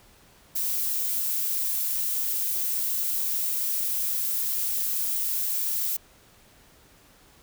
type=noise; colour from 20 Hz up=violet; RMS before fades=-27 dBFS; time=0.55-5.97 s; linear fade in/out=10 ms; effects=pink hiss -56 dBFS RMS until 7.42 s